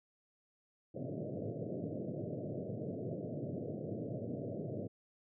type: band-pass noise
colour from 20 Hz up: pink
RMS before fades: -41 dBFS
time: 0.94-4.88 s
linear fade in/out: 20 ms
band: 100 to 650 Hz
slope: 96 dB/octave
effects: none